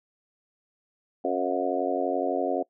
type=harmonic tone with a mistuned harmonic; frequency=91.8 Hz; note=F#2; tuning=13 cents flat; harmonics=3 / 4 / 5 / 6 / 7 / 8; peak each=-31 / -31 / -31 / -31 / -31 / -31 dBFS; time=1.24-2.63 s; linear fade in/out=10 ms; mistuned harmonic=8; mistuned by=-34 cents; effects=noise-tail reverb RT60 0.1 s tail -22 dB re dry